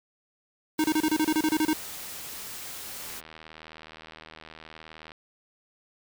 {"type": "noise", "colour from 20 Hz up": "white", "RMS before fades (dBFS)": -39, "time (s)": [0.78, 3.21], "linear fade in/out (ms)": 20}
{"type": "tone bursts", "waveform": "square", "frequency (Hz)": 311.1, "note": "D#4", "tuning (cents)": 0, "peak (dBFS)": -22, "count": 12, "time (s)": [0.79, 1.732], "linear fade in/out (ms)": 2, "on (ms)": 51, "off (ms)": 30}
{"type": "click train", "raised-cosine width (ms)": 0.3, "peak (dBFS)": -28, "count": 169, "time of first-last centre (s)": [3, 5.119], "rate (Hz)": 79.3}
{"effects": []}